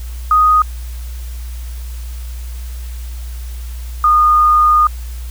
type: tone pair in turn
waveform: sine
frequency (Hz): 1244.5 / 1224.5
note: D#6 / D#6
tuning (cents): 0 / -28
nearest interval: unison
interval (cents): 28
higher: first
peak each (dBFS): -7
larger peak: neither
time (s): 0.31-0.62 / 4.04-4.87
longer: second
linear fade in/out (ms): 2
effects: added 60 Hz sine -23 dBFS peak until 5.3 s + white hiss -40 dBFS RMS until 5.3 s